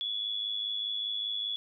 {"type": "tone with amplitude modulation", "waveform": "sine", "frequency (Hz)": 3404, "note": "G#7", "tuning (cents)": 42, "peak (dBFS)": -28, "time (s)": [0.01, 1.56], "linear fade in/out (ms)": 0, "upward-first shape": "sine", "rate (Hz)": 105, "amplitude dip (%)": 60, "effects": []}